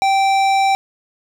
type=tone with hard clipping; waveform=sine; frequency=780 Hz; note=G5; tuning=9 cents flat; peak=-14 dBFS; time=0.02-0.75 s; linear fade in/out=0 ms; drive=14 dB; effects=none